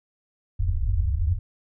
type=low-pass noise; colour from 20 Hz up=white; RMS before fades=-23 dBFS; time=0.59-1.39 s; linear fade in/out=10 ms; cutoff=100 Hz; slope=96 dB/octave; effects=none